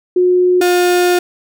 sine / 35% pulse tone pair in turn, 361.6 / 356.2 Hz, F#4 / F4, -40 / +34 cents, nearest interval unison, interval 26 cents, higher first, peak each -8 dBFS, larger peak neither, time 0.16-0.61 / 0.61-1.19 s, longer second, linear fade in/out 5 ms, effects none

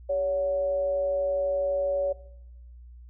sine tone with frequency modulation, 564 Hz, C#5, 30 cents sharp, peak -23 dBFS, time 0.09-2.13 s, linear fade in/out 10 ms, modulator 169 Hz, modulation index 0.25, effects noise-tail reverb RT60 0.8 s tail -19 dB re dry + added 60 Hz sine -44 dBFS peak until 3.09 s

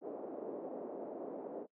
white band-pass noise, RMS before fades -44 dBFS, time 0.01-1.67 s, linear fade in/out 50 ms, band 270 to 580 Hz, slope 24 dB/octave, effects noise-tail reverb RT60 0.1 s tail -22 dB re dry

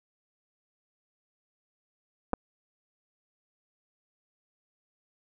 clicks, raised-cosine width 1 ms, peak -14 dBFS, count 2, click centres 2.333 / 2.337 s, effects none

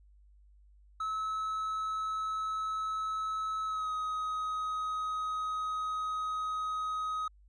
triangle tone with pitch glide, 1295 to 1261 Hz, E6 to D#6, -31 to +23 cents, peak -30 dBFS, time 1-7.28 s, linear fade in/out 5 ms, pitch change -46 cents, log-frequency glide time 3.65-3.91 s, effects added 50 Hz sine -57 dBFS peak until 7.48 s + resampled to 22050 Hz

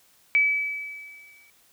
sine tone with exponential decay, 2294 Hz, D7, 41 cents flat, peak -15 dBFS, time 0.35-1.5 s, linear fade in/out 0 ms, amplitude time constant 250 ms, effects white hiss -60 dBFS RMS until 1.72 s

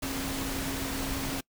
sine tone in noise, 270 Hz, C#4, 45 cents flat, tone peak -35 dBFS, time 0.02-1.41 s, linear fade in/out 10 ms, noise pink, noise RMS -34 dBFS, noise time 0.02-1.41 s, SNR -4 dB, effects noise-tail reverb RT60 0.1 s tail -24 dB re dry

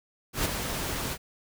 pink noise with ADSR envelope, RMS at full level -25 dBFS, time 0.33-1.18 s, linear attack 120 ms, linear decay 14 ms, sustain -7 dB, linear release 58 ms, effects none

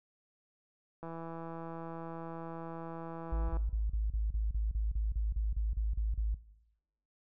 click train, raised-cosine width 1 ms, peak -30 dBFS, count 420, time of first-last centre 1.03-3.569 s, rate 165 Hz
sine tone bursts, 53.4 Hz, G#1, 49 cents sharp, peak -29 dBFS, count 15, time 3.32-6.346 s, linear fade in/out 5 ms, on 170 ms, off 34 ms
effects noise-tail reverb RT60 0.9 s tail -19 dB re dry

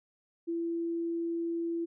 sine tone, 336 Hz, E4, 33 cents sharp, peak -30 dBFS, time 0.47-1.86 s, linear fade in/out 20 ms, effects none

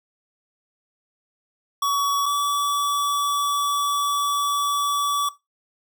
square tone pair in turn, 1129 / 1146.7 Hz, C#6 / D6, +31 / -42 cents, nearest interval unison, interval 27 cents, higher second, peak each -20 dBFS, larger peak neither, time 1.82-2.26 / 2.26-5.29 s, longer second, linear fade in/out 5 ms, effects noise-tail reverb RT60 0.2 s tail -17 dB re dry

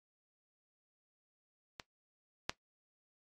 clicks, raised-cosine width 0.2 ms, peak -25 / -15 dBFS, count 2, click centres 1.798 / 2.495 s, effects noise-tail reverb RT60 0.1 s tail -17 dB re dry + AAC 32 kbps

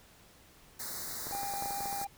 white band-stop noise, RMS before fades -40 dBFS, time 0.79-2.05 s, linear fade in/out 10 ms, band 2100 to 3800 Hz, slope 96 dB/octave
clicks, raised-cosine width 1 ms, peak -28 dBFS, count 12, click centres 1.269 / 1.311 / 1.35 / 1.432 / 1.537 / 1.624 / 1.658 / 1.707 / 1.806 / 1.857 / 1.928 / 2.015 s
triangle tone, 800 Hz, G5, 35 cents sharp, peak -34 dBFS, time 1.32-2.07 s, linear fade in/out 5 ms
effects pink hiss -59 dBFS RMS until 2.17 s

